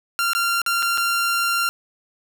sawtooth tone with dropouts, 1383 Hz, F6, 17 cents flat, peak -15 dBFS, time 0.19-1.69 s, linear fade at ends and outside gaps 0 ms, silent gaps 0.333-0.35 / 0.617-0.663 / 0.824-0.828 / 0.975-0.98 s, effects none

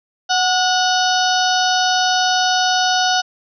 harmonic tone with a mistuned harmonic, 740 Hz, F#5, in tune, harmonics 1 / 2 / 4 / 5 / 6 / 7 / 8, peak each -17 / -20 / -23 / -24 / -25 / -25 / -26 dBFS, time 0.29-3.22 s, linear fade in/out 20 ms, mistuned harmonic 2, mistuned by -31 cents, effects none

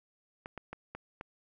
clicks, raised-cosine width 0.5 ms, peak -26 dBFS, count 5, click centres 0.459 / 0.577 / 0.73 / 0.95 / 1.211 s, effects none

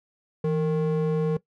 triangle ring-modulated tone, 311.1 Hz, D#4, in tune, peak -16 dBFS, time 0.44-1.37 s, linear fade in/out 5 ms, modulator 148 Hz, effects noise-tail reverb RT60 0.1 s tail -18 dB re dry

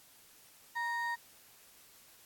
triangle ring-modulated tone, 1401 Hz, F6, 5 cents sharp, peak -28 dBFS, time 0.75-1.16 s, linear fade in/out 20 ms, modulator 452 Hz, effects white hiss -60 dBFS RMS until 2.25 s + AAC 64 kbps

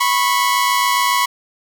sawtooth tone pair together, 988 / 1095.2 Hz, B5 / C#6, 0 / -21 cents, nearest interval major second, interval 179 cents, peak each -13 dBFS, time 0-1.26 s, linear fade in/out 10 ms, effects none

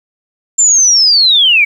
sine linear sweep, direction down, 7320 to 2217 Hz, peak -5 dBFS, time 0.58-1.65 s, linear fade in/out 10 ms, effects 7-bit

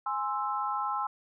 sine chord, Ab augmented, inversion none, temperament equal, 830.6 / 1046.5 / 1318.5 Hz, Ab5 / C6 / E6, 0 / 0 / 0 cents, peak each -33 dBFS, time 0.06-1.07 s, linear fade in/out 5 ms, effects none

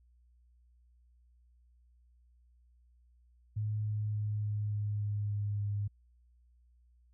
sine tone with pitch steps, 106.6 / 105.99 / 105.38 / 104.77 / 104.17 / 103.57 / 102.97 / 102.38 Hz, G#2 / G#2 / G#2 / G#2 / G#2 / G#2 / G#2 / G#2, +46 / +36 / +26 / +16 / +6 / -4 / -14 / -24 cents, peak -31 dBFS, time 3.56-5.88 s, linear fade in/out 10 ms, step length 290 ms, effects added 60 Hz sine -62 dBFS peak until 7.13 s

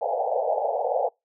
pink band-pass noise, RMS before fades -25 dBFS, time 0.01-1.09 s, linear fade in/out 10 ms, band 470 to 840 Hz, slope 96 dB/octave, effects noise-tail reverb RT60 0.2 s tail -25 dB re dry

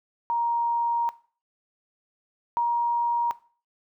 sine tone pair in turn, 939 / 945.5 Hz, A#5 / A#5, +12 / +24 cents, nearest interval unison, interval 12 cents, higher second, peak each -22 / -20 dBFS, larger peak second, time 0.3-1.09 / 2.57-3.31 s, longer first, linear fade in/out 0 ms, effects noise-tail reverb RT60 0.4 s tail -18 dB re dry

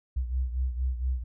sine beating tone pair, 62.7 / 67 Hz, B1 / C2, +27 / +42 cents, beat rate 4.3 Hz, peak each -27 / -33 dBFS, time 0.16-1.24 s, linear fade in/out 10 ms, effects none

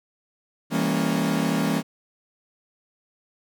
40% pulse chord, E diminished seventh, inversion none, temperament equal with one note detuned, 164.81 / 200.3 / 233.1 / 277.2 Hz, E3 / G3 / Bb3 / Db4, 0 / +38 / 0 / 0 cents, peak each -26 dBFS, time 0.7-1.83 s, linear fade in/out 50 ms, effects none

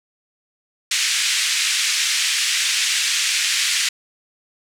pink band-pass noise, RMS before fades -20 dBFS, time 0.91-3.89 s, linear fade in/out 5 ms, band 2000 to 8600 Hz, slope 24 dB/octave, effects none

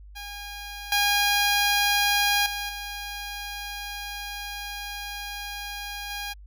10% pulse tone with level steps, 816 Hz, G#5, 31 cents flat, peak -28 / -12 / -21 / -25 / -23 dBFS, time 0.15-6.34 s, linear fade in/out 20 ms, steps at 0.92 / 2.46 / 2.69 / 6.1 s, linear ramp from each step 2 ms, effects added 50 Hz sine -43 dBFS peak until 6.46 s

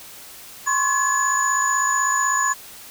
sine tone cluster, 1040 / 1096 / 1696 / 6900 Hz, C6 / C#6 / G#6 / A8, -11 / -20 / +36 / -35 cents, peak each -23 dBFS, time 0.66-2.54 s, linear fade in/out 20 ms, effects white hiss -41 dBFS RMS until 2.9 s

